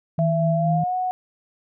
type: tone with tremolo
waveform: sine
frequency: 160.4 Hz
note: E3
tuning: 47 cents flat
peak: -18 dBFS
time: 0.18-0.84 s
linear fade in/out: 5 ms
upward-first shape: sine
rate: 4.2 Hz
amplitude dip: 30%
type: tone with pitch glide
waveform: sine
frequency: 668 to 736.9 Hz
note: E5 to F#5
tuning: +23 to -7 cents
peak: -21 dBFS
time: 0.19-1.11 s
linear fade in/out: 0 ms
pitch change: +170 cents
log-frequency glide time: 0.53-0.95 s
effects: none